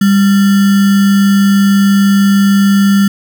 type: tone with sample-and-hold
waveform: sine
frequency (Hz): 198.7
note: G3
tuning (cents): +24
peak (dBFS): -5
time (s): 0.01-3.08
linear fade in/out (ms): 5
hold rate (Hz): 1575
effects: none